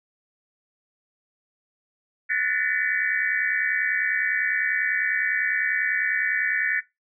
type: tone cluster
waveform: sine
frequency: 1476 / 1748 / 1818 / 2009 / 2266 Hz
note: F#6 / A6 / A#6 / B6 / C#7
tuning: -5 / -12 / -44 / +29 / +37 cents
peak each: -31 / -26 / -26 / -29 / -31 dBFS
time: 2.29-6.81 s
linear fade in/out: 20 ms
effects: noise-tail reverb RT60 0.2 s tail -18 dB re dry